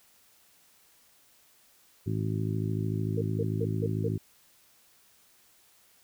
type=harmonic tone; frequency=53.4 Hz; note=G#1; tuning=49 cents sharp; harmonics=2 / 3 / 4 / 5 / 6 / 7; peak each=-30 / -33 / -39 / -38 / -40 / -39 dBFS; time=2.06-4.18 s; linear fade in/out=10 ms
type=tone bursts; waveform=sine; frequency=455.5 Hz; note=A#4; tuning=40 cents flat; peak=-28 dBFS; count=5; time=3.17-4.085 s; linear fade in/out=10 ms; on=47 ms; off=170 ms
effects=white hiss -62 dBFS RMS until 6.03 s